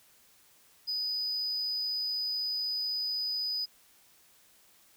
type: tone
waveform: triangle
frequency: 4978 Hz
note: D#8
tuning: in tune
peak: -28 dBFS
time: 0.87-3.66 s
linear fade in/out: 20 ms
effects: tanh soft clip ceiling -25 dBFS + white hiss -62 dBFS RMS until 4.96 s